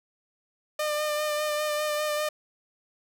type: tone with vibrato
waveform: sawtooth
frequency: 602 Hz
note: D5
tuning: 43 cents sharp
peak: -22 dBFS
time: 0.79-2.29 s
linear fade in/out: 5 ms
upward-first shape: sine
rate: 5 Hz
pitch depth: 21 cents each way
effects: none